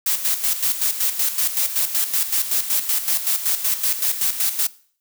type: noise with tremolo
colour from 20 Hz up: blue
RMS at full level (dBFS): -19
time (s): 0.06-4.67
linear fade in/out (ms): 5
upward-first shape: square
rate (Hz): 5.3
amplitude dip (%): 65
effects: noise-tail reverb RT60 0.5 s tail -20 dB re dry